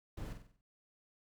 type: noise with echo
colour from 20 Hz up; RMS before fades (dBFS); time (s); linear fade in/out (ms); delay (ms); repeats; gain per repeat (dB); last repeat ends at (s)
brown; -43; 0.17-0.33; 5; 47; 6; -6; 0.612
effects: none